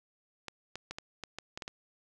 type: clicks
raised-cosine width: 0.2 ms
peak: -22 dBFS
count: 9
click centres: 0.483 / 0.756 / 0.91 / 0.985 / 1.237 / 1.386 / 1.575 / 1.622 / 1.679 s
effects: none